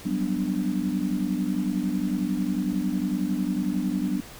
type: chord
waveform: sine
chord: G major seventh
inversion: third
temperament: equal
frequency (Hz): 185 / 196 / 246.9 / 293.7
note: F#3 / G3 / B3 / D4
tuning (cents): 0 / 0 / 0 / 0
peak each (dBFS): -29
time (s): 0.05-4.21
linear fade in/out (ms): 10
effects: pink hiss -44 dBFS RMS until 4.39 s